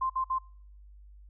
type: tone bursts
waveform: sine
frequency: 1046.5 Hz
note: C6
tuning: in tune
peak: -26 dBFS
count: 3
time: 0.01-0.387 s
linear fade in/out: 10 ms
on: 89 ms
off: 55 ms
effects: noise-tail reverb RT60 0.6 s tail -26 dB re dry + added 50 Hz sine -49 dBFS peak until 1.29 s